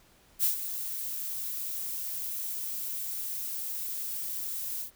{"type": "noise with ADSR envelope", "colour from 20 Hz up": "violet", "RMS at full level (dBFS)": -24, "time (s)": [0.39, 4.91], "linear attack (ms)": 50, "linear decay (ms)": 110, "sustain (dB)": -11, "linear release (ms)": 98, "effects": ["pink hiss -61 dBFS RMS until 4.95 s"]}